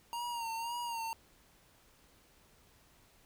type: tone with vibrato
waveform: square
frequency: 932.3 Hz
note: A#5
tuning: in tune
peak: -37 dBFS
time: 0.13-1.13 s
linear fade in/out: 0 ms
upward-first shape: sine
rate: 1.9 Hz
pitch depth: 53 cents each way
effects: pink hiss -65 dBFS RMS until 3.25 s